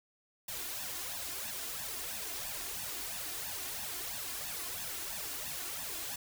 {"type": "noise with flanger", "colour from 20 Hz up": "white", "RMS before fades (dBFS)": -40, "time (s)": [0.48, 6.16], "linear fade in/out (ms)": 5, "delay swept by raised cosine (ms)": [1.1, 2.9], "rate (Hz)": 3, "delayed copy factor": 0.85, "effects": []}